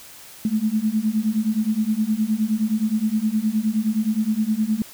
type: beating tone pair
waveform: sine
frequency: 211.6 / 221.2 Hz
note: G#3 / A3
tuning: +33 / +9 cents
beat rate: 9.6 Hz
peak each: -22 / -21 dBFS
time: 0.45-4.82 s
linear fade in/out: 2 ms
effects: white hiss -43 dBFS RMS until 4.93 s